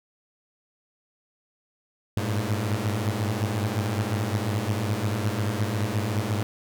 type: tone cluster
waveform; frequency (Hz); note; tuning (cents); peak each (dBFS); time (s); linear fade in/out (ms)
sawtooth; 99.7 / 105.2 / 113.9; G2 / G#2 / A#2; +30 / +23 / -40; -25; 2.17-6.43; 0
effects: none